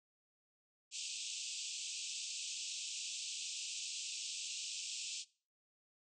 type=band-pass noise; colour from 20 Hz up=white; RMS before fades=-44 dBFS; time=0.91-5.25 s; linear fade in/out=50 ms; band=2500 to 8100 Hz; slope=96 dB/octave; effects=noise-tail reverb RT60 0.4 s tail -21 dB re dry